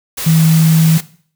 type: tone in noise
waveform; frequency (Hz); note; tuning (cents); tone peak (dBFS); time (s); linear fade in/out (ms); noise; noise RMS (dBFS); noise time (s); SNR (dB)
sine; 160.7; E3; -44; -7; 0.26-0.98; 10; white; -22; 0.17-1.01; +12
effects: noise-tail reverb RT60 0.5 s tail -17 dB re dry